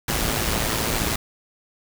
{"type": "noise with amplitude modulation", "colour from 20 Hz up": "pink", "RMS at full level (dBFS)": -21, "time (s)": [0.08, 1.16], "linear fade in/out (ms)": 5, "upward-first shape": "sine", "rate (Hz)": 111, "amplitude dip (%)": 55, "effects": []}